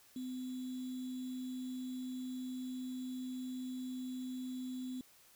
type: tone with sample-and-hold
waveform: sine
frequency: 255 Hz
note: C4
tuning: 44 cents flat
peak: -39 dBFS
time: 0.16-5.01 s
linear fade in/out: 2 ms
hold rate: 3675 Hz
effects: white hiss -64 dBFS RMS until 5.35 s